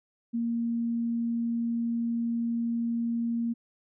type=tone; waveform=sine; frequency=233.1 Hz; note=A#3; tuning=in tune; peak=-26 dBFS; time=0.33-3.54 s; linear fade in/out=20 ms; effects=none